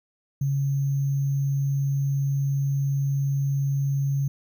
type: tone with sample-and-hold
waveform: sine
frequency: 138.59 Hz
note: C#3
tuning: in tune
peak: -21 dBFS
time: 0.41-4.28 s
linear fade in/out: 5 ms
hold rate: 6300 Hz
effects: none